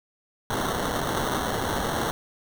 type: noise with sample-and-hold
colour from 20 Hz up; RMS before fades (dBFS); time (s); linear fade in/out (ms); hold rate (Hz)
blue; -27; 0.5-2.11; 0; 2450
effects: none